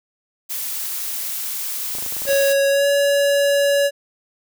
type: noise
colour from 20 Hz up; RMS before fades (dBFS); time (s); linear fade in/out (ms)
blue; -26; 0.49-2.54; 20
type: clicks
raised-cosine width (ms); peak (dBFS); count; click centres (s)
1; -22; 10; 1.951 / 1.985 / 2.025 / 2.063 / 2.124 / 2.167 / 2.22 / 2.254 / 2.289 / 2.33
type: tone with pitch glide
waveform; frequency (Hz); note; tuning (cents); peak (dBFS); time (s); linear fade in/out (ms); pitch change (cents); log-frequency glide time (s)
square; 554 to 565.6; C#5 to C#5; -1 to +35; -15; 2.26-3.91; 50; +36; 2.69-2.87
effects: none